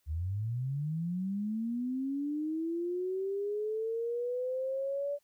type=linear sweep; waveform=sine; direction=up; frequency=72 to 579 Hz; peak=-31 dBFS; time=0.06-5.19 s; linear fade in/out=50 ms; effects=white hiss -75 dBFS RMS until 5.23 s